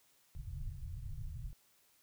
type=low-pass noise; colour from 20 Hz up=pink; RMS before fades=-43 dBFS; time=0.35-1.53 s; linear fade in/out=0 ms; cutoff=150 Hz; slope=96 dB/octave; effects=white hiss -70 dBFS RMS until 2.02 s